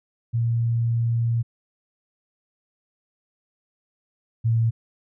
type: tone pair in turn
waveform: sine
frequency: 116.54 / 114.27 Hz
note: A#2 / A#2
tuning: 0 / -34 cents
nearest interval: unison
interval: 34 cents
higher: first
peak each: -19 / -17 dBFS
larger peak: second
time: 0.33-1.43 / 4.44-4.71 s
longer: first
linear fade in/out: 20 ms
effects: none